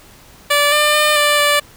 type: tone with pitch steps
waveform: 10% pulse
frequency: 581 / 597 / 602 / 589 / 584 Hz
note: D5 / D5 / D5 / D5 / D5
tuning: -19 / +28 / +43 / +5 / -10 cents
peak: -3 dBFS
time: 0.5-1.6 s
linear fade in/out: 10 ms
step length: 220 ms
effects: pink hiss -44 dBFS RMS until 1.76 s